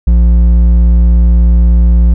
sine tone with hard clipping, 58.27 Hz, A#1, in tune, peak -5 dBFS, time 0.07-2.14 s, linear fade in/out 5 ms, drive 6 dB, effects none

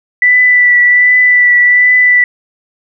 sine tone with vibrato, 1975.5 Hz, B6, in tune, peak -4 dBFS, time 0.22-2.24 s, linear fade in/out 2 ms, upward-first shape triangle, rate 1.3 Hz, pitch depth 21 cents each way, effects none

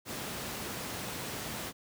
pink high-pass noise, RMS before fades -39 dBFS, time 0.05-1.73 s, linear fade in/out 50 ms, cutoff 100 Hz, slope 12 dB/octave, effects none

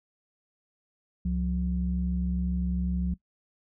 sine tone pair together, 67.3 / 179.67 Hz, C2 / F3, +49 / +49 cents, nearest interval octave + perfect fourth, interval 1700 cents, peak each -28 / -27 dBFS, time 1.25-3.14 s, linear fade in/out 5 ms, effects noise-tail reverb RT60 0.1 s tail -19 dB re dry + tanh soft clip ceiling -17 dBFS

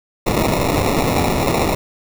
violet noise with sample-and-hold, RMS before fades -17 dBFS, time 0.26-1.75 s, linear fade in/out 5 ms, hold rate 1575 Hz, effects none

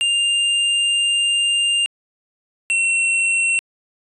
square tone pair in turn, 2800 / 2717 Hz, F7 / F7, +4 / -48 cents, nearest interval minor second, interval 52 cents, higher first, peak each -16 dBFS, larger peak neither, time 0.01-1.86 / 2.7-3.59 s, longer first, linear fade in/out 0 ms, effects resampled to 24000 Hz

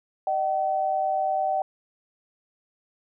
sine tone pair together, 614 / 762.9 Hz, D#5 / G5, -23 / -47 cents, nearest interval major third, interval 376 cents, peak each -28 / -23 dBFS, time 0.27-1.62 s, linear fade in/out 2 ms, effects none

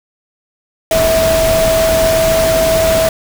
sine tone in noise, 650 Hz, E5, 24 cents flat, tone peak -10 dBFS, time 0.91-3.09 s, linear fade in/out 2 ms, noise pink, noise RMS -17 dBFS, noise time 0.91-3.09 s, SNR +4 dB, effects none

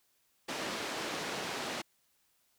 pink band-pass noise, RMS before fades -38 dBFS, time 0.48-1.82 s, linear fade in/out 10 ms, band 270 to 5700 Hz, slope 12 dB/octave, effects white hiss -73 dBFS RMS until 2.58 s

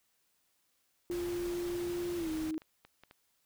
sine tone with pitch glide, 349.2 to 314.7 Hz, F4 to D#4, 0 to +20 cents, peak -33 dBFS, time 1.1-2.58 s, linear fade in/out 0 ms, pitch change -180 cents, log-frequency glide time 2.16-2.3 s
pink noise, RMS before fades -46 dBFS, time 1.11-2.51 s, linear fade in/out 2 ms
clicks, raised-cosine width 0.3 ms, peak -37 dBFS, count 8, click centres 1.383 / 1.654 / 1.808 / 2.543 / 2.619 / 2.85 / 3.036 / 3.111 s
effects white hiss -75 dBFS RMS until 3.45 s

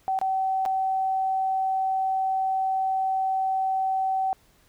sine tone with dropouts, 764 Hz, G5, 45 cents flat, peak -22 dBFS, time 0.08-4.33 s, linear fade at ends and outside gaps 0 ms, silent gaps 0.189-0.214 / 0.653-0.66 s, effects pink hiss -61 dBFS RMS until 4.68 s

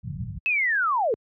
pink low-pass noise, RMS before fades -29 dBFS, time 0.03-0.39 s, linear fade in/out 20 ms, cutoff 190 Hz, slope 96 dB/octave
sine linear sweep, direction down, 2637 to 402.7 Hz, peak -20 dBFS, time 0.46-1.14 s, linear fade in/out 0 ms
effects high-pass 80 Hz 12 dB/octave

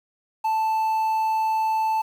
triangle tone with quantisation, 880 Hz, A5, in tune, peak -18 dBFS, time 0.44-2.02 s, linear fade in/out 10 ms, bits 8, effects none

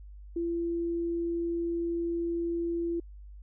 sine tone, 339.1 Hz, E4, 49 cents sharp, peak -28 dBFS, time 0.36-3 s, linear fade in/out 5 ms, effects added 50 Hz sine -44 dBFS peak until 3.42 s

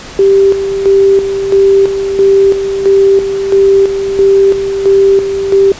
sine tone with tremolo, 392 Hz, G4, in tune, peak -3 dBFS, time 0.19-5.72 s, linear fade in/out 2 ms, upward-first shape square, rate 1.5 Hz, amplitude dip 60%, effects pink hiss -28 dBFS RMS until 5.79 s + resampled to 16000 Hz

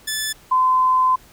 10% pulse / sine tone pair in turn, 1741 / 1025.7 Hz, A6 / C6, -19 / -35 cents, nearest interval major sixth, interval 916 cents, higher first, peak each -13 dBFS, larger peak neither, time 0.07-0.33 / 0.51-1.16 s, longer second, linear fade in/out 10 ms, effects pink hiss -49 dBFS RMS until 1.32 s

